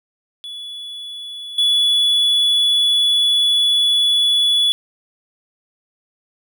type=tone with level steps; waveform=triangle; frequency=3417 Hz; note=G#7; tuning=49 cents sharp; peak=-27 / -11 dBFS; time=0.44-4.72 s; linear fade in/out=0 ms; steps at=1.58 s; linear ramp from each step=5 ms; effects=none

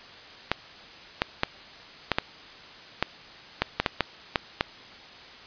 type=clicks; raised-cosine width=0.3 ms; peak=-5 dBFS; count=12; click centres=0.516 / 1.219 / 1.434 / 2.117 / 2.185 / 3.026 / 3.62 / 3.8 / 3.862 / 4.007 / 4.358 / 4.609 s; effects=white hiss -46 dBFS RMS until 5.46 s + resampled to 11025 Hz

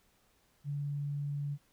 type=tone with vibrato; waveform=sine; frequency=143.7 Hz; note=D3; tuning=37 cents flat; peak=-33 dBFS; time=0.64-1.58 s; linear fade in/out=50 ms; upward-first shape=triangle; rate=19 Hz; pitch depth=8 cents each way; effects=pink hiss -70 dBFS RMS until 1.72 s

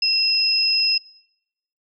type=tone pair together; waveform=sine; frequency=2709 / 5114 Hz; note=E7 / D#8; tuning=+47 / +47 cents; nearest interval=major seventh; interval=1100 cents; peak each=-25 / -17 dBFS; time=0.02-0.98 s; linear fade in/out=5 ms; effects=noise-tail reverb RT60 0.9 s tail -25 dB re dry

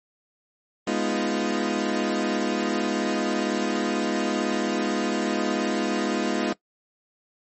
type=chord; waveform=30% pulse; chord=F half-diminished seventh; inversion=first; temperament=equal; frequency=207.7 / 246.9 / 311.1 / 349.2 Hz; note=Ab3 / Cb4 / Eb4 / F4; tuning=0 / 0 / 0 / 0 cents; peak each=-26 dBFS; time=0.87-6.53 s; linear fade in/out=5 ms; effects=noise-tail reverb RT60 0.1 s tail -19 dB re dry + MP3 32 kbps

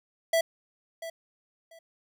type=tone with echo; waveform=square; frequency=659.3 Hz; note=E5; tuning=in tune; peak=-22 dBFS; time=0.33-0.41 s; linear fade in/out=5 ms; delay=690 ms; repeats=2; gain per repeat=-14 dB; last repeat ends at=1.79 s; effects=none

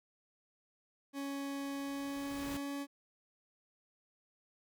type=tone with pitch glide; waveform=40% pulse; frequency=278.2 to 281.4 Hz; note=C#4 to C#4; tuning=+6 to +26 cents; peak=-37 dBFS; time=1.13-2.87 s; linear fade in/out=50 ms; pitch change=+20 cents; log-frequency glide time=1.8-2.75 s
type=noise with exponential growth; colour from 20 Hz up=pink; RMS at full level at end=-44 dBFS; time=1.32-2.57 s; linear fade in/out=2 ms; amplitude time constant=270 ms
effects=none

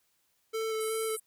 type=tone with vibrato; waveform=square; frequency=441.3 Hz; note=A4; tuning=5 cents sharp; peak=-31 dBFS; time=0.53-1.17 s; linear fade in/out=20 ms; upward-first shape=square; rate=2.7 Hz; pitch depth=11 cents each way
type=band-pass noise; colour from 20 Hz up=pink; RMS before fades=-42 dBFS; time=0.8-1.2 s; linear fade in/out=10 ms; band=8100 to 12000 Hz; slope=96 dB/octave
effects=white hiss -73 dBFS RMS until 1.26 s

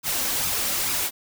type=noise with flanger; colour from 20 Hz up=white; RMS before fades=-25 dBFS; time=0.03-1.11 s; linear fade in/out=50 ms; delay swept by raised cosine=0.78 to 3.88 ms; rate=2.3 Hz; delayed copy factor=+0.5; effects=none

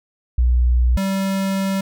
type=tone pair in turn; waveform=sine / square; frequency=61 / 193.66 Hz; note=B1 / G3; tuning=-21 / -21 cents; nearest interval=octave + minor sixth; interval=2000 cents; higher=second; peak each=-12 / -19 dBFS; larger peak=first; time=0.38-0.97 / 0.97-1.81 s; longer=second; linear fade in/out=5 ms; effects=none

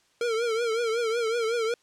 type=tone with vibrato; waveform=square; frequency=459.5 Hz; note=A#4; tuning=25 cents flat; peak=-25 dBFS; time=0.21-1.74 s; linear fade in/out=2 ms; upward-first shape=triangle; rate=5.4 Hz; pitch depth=100 cents each way; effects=white hiss -65 dBFS RMS until 1.82 s + low-pass 7000 Hz 12 dB/octave

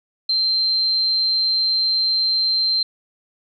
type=tone; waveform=sine; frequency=4136 Hz; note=C8; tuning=21 cents flat; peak=-16 dBFS; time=0.29-2.83 s; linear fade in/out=5 ms; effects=none

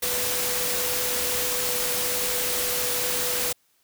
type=tone in noise; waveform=sine; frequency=493.9 Hz; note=B4; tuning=in tune; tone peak=-33 dBFS; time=0.02-3.53 s; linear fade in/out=10 ms; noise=white; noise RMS=-26 dBFS; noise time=0.02-3.53 s; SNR=-10 dB; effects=white hiss -66 dBFS RMS until 3.83 s

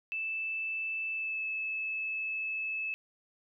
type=tone with pitch glide; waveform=sine; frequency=2637 to 2607 Hz; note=E7 to E7; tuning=0 to -20 cents; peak=-32 dBFS; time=0.12-2.94 s; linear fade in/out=0 ms; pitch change=-20 cents; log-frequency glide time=1.12-1.43 s; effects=none

